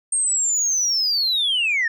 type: linear sweep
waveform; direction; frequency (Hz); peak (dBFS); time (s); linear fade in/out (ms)
sine; down; 8650 to 1760; -16; 0.12-1.88; 5
effects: tanh soft clip ceiling -15 dBFS